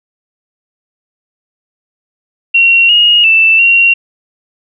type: tone with pitch steps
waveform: sine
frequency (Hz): 2739 / 2869 / 2656 / 2749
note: F7 / F7 / E7 / F7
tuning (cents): -34 / +46 / +12 / -28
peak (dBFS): -4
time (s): 2.54-3.94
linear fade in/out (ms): 10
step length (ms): 350
effects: none